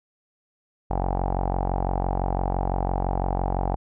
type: tone with low-pass filter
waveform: sawtooth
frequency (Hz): 45.92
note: F#1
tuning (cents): -12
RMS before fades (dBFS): -25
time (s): 0.9-3.76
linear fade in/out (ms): 10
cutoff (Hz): 800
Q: 6.3
effects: none